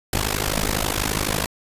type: noise with amplitude modulation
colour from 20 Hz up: pink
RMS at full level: -19 dBFS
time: 0.13-1.46 s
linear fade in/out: 2 ms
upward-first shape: sine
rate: 52 Hz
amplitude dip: 95%
effects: resampled to 32000 Hz